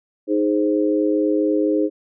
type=chord; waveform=sine; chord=Ab major; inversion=second; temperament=equal; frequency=311.1 / 415.3 / 523.3 Hz; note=Eb4 / Ab4 / C5; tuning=0 / 0 / 0 cents; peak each=-18 / -21 / -23 dBFS; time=0.27-1.9 s; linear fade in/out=50 ms; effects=none